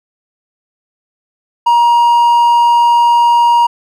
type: tone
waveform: triangle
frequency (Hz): 947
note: A#5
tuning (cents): +27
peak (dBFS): -4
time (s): 1.66-3.67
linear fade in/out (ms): 10
effects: none